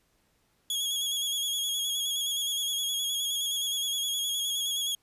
sawtooth tone with vibrato, 3322 Hz, G#7, in tune, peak -25 dBFS, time 0.7-4.95 s, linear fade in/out 2 ms, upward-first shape square, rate 9.6 Hz, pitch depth 29 cents each way, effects pink hiss -70 dBFS RMS until 5.02 s + resampled to 32000 Hz

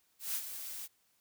blue noise with ADSR envelope, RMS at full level -34 dBFS, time 0.19-0.88 s, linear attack 160 ms, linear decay 58 ms, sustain -9 dB, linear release 32 ms, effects white hiss -73 dBFS RMS until 1.2 s

